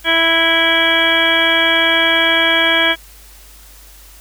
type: harmonic tone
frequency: 329.6 Hz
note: E4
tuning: in tune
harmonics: 1 / 2 / 3 / 4 / 5 / 6 / 7 / 9 / 10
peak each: -23 / -20 / -23 / -26 / -16 / -24 / -17 / -24 / -16 dBFS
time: 0.04-2.96 s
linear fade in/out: 50 ms
effects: added 50 Hz sine -41 dBFS peak until 4.2 s + white hiss -43 dBFS RMS until 4.2 s